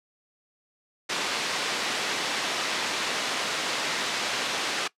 white band-pass noise, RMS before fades -29 dBFS, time 1.09-4.88 s, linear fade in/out 10 ms, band 240 to 4100 Hz, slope 12 dB/octave, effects noise-tail reverb RT60 0.1 s tail -20 dB re dry + low-pass 10000 Hz 12 dB/octave

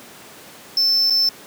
triangle tone with dropouts, 5300 Hz, E8, 9 cents sharp, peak -13 dBFS, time 0.77-1.29 s, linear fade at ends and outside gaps 2 ms, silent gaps 1.1-1.105 s, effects pink hiss -41 dBFS RMS until 1.46 s + high-pass 200 Hz 12 dB/octave

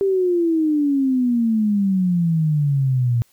sine exponential sweep, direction down, 397.7 to 116.4 Hz, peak -15 dBFS, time 0.01-3.22 s, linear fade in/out 0 ms, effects white hiss -59 dBFS RMS until 3.32 s

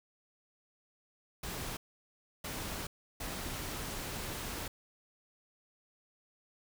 pink noise bursts at uneven times, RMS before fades -40 dBFS, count 3, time 1.43-1.77 / 2.44-2.87 / 3.2-4.68 s, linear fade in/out 5 ms, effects none

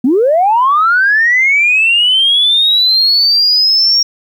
sine linear sweep, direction up, 228.4 to 5600 Hz, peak -6 dBFS, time 0.04-4.03 s, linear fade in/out 5 ms, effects tanh soft clip ceiling -2 dBFS + 8-bit

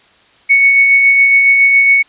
sine tone with tremolo, 2219 Hz, C#7, 1 cent sharp, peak -4 dBFS, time 0.49-2.03 s, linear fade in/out 20 ms, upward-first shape sine, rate 7.2 Hz, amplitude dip 30%, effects white hiss -48 dBFS RMS until 2.08 s + resampled to 8000 Hz

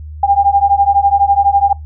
sine beating tone pair, 794 / 806 Hz, G5 / G5, +22 / +48 cents, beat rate 12 Hz, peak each -11 dBFS, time 0.23-1.73 s, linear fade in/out 5 ms, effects noise-tail reverb RT60 0.2 s tail -24 dB re dry + added 76 Hz sine -26 dBFS peak until 1.85 s

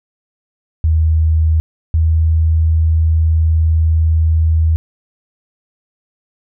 sine tone pair in turn, 79.5 / 80.28 Hz, D#2 / E2, +38 / -45 cents, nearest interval unison, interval 17 cents, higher second, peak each -9 / -9 dBFS, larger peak neither, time 0.84-1.6 / 1.94-4.76 s, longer second, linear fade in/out 0 ms, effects none

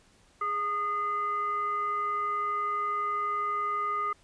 sine tone with frequency modulation, 1230 Hz, D#6, 20 cents flat, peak -27 dBFS, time 0.41-4.13 s, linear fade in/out 5 ms, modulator 816 Hz, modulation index 0.4, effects pink hiss -62 dBFS RMS until 4.23 s + resampled to 22050 Hz

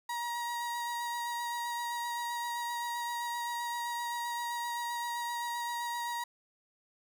35% pulse tone with vibrato, 950 Hz, A#5, 33 cents sharp, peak -32 dBFS, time 0.09-6.24 s, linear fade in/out 5 ms, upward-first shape sine, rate 7.7 Hz, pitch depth 12 cents each way, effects none

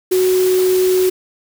sine tone in noise, 370 Hz, F#4, in tune, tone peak -11 dBFS, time 0.11-1.1 s, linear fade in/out 10 ms, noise white, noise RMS -26 dBFS, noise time 0.11-1.1 s, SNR +12 dB, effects none

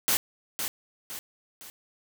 white noise with echo, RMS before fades -24 dBFS, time 0.08-0.17 s, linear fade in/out 0 ms, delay 510 ms, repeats 3, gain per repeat -7 dB, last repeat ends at 1.7 s, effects none

